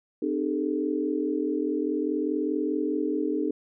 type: tone cluster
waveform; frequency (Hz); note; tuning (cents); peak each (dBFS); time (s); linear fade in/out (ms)
sine; 258.5 / 303.3 / 403.4 / 443.9; C4 / D#4 / G4 / A4; -21 / -44 / +50 / +15; -32 / -27 / -31 / -32; 0.22-3.51; 5
effects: none